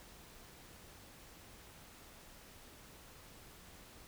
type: silence
effects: pink hiss -57 dBFS RMS until 4.07 s